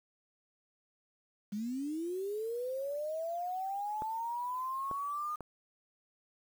sine linear sweep, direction up, 198.6 to 1224 Hz, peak -34 dBFS, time 1.52-5.36 s, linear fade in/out 10 ms
clicks, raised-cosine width 1 ms, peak -27 dBFS, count 3, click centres 4.021 / 4.913 / 5.407 s
effects 9-bit

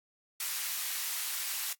white high-pass noise, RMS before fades -35 dBFS, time 0.4-1.73 s, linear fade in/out 2 ms, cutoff 1300 Hz, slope 12 dB/octave, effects noise-tail reverb RT60 0.1 s tail -18 dB re dry + AAC 64 kbps

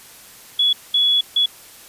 sine tone bursts at uneven times, 3387 Hz, G#7, 33 cents sharp, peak -13 dBFS, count 3, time 0.59-0.73 / 0.94-1.21 / 1.36-1.46 s, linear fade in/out 5 ms, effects white hiss -43 dBFS RMS until 1.88 s + resampled to 32000 Hz

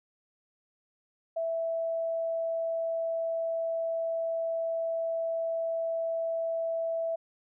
sine tone, 659.3 Hz, E5, in tune, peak -28 dBFS, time 1.36-7.16 s, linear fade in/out 10 ms, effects none

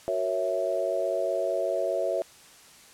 sine chord, F# dominant seventh, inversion none, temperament equal, 370 / 466.2 / 554.4 / 659.3 Hz, F#4 / A#4 / C#5 / E5, 0 / 0 / 0 / 0 cents, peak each -33 / -34 / -29 / -28 dBFS, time 0.08-2.22 s, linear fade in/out 0 ms, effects white hiss -52 dBFS RMS until 2.93 s + low-pass 10000 Hz 12 dB/octave

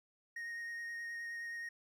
triangle tone with vibrato, 1863 Hz, A#6, 2 cents flat, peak -39 dBFS, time 0.36-1.69 s, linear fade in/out 5 ms, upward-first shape sine, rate 9.5 Hz, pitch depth 11 cents each way, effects 13-bit

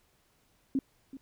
sine tone with echo, 268.8 Hz, C4, 47 cents sharp, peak -25 dBFS, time 0.75-0.79 s, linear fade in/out 2 ms, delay 380 ms, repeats 1, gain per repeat -15 dB, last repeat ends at 1.17 s, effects pink hiss -69 dBFS RMS until 1.21 s

